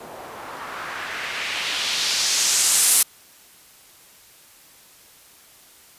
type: noise with low-pass filter sweep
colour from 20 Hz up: blue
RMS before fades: -23 dBFS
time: 0-3.03 s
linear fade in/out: 5 ms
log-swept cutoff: 620 to 11000 Hz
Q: 1.5
effects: white hiss -50 dBFS RMS until 5.98 s + resampled to 32000 Hz